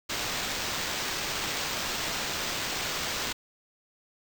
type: noise with sample-and-hold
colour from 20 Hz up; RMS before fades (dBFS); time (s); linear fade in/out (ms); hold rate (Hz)
blue; -32; 0.09-3.33; 10; 11025
effects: none